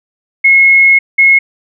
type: tone bursts at uneven times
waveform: sine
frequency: 2170 Hz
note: C#7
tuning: 37 cents flat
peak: -3 dBFS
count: 2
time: 0.44-0.99 / 1.18-1.39 s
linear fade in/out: 10 ms
effects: none